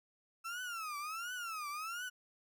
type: tone with vibrato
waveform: 35% pulse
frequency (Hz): 1318.5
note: E6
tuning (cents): 0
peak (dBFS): -38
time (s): 0.44-2.1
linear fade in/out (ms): 20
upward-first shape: triangle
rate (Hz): 1.4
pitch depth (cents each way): 240
effects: none